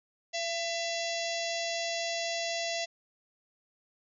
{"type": "harmonic tone with a mistuned harmonic", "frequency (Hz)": 676, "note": "E5", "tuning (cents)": 43, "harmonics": [1, 3, 4, 5, 6, 7, 8, 9, 10], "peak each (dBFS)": [-34, -39, -40, -41, -42, -42, -43, -44, -44], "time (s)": [0.33, 2.86], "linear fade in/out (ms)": 20, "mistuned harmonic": 3, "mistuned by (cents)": -25, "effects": []}